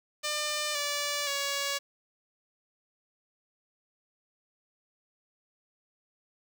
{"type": "tone with pitch steps", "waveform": "5% pulse", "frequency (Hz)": [599, 579.9, 561.5], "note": ["D5", "D5", "C#5"], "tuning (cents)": [34, -22, 22], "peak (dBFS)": -18, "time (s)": [0.23, 1.79], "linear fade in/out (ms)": 20, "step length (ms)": 520, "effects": []}